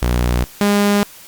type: tone pair in turn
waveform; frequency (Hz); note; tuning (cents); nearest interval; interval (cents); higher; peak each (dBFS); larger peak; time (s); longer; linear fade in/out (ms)
sawtooth; 60.6 / 203.8; B1 / G#3; -32 / -32; octave + major sixth; 2100; second; -10 / -8; second; 0.02-0.44 / 0.61-1.03; neither; 0
effects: white hiss -40 dBFS RMS until 1.27 s + Opus 48 kbps